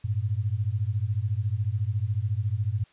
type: beating tone pair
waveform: sine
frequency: 98 / 112 Hz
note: G2 / A2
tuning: 0 / +31 cents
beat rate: 14 Hz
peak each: -27 dBFS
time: 0.04-2.84 s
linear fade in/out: 10 ms
effects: white hiss -60 dBFS RMS until 2.92 s + resampled to 8000 Hz